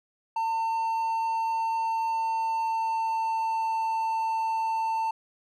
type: tone with pitch glide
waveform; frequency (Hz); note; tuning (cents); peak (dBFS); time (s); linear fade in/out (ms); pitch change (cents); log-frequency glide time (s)
triangle; 902 to 894.7; A5 to A5; +43 to +29; -23; 0.36-5.11; 5; -14; 1.81-3.78
effects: none